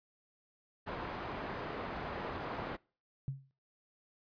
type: low-pass noise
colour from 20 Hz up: white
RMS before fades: -41 dBFS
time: 0.86-2.77 s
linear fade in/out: 20 ms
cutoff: 1100 Hz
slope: 12 dB/octave
type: tone with exponential decay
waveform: sine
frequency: 135.7 Hz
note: C#3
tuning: 36 cents flat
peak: -31 dBFS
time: 3.28-3.51 s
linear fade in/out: 0 ms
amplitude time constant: 48 ms
effects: noise-tail reverb RT60 0.4 s tail -25 dB re dry + resampled to 11025 Hz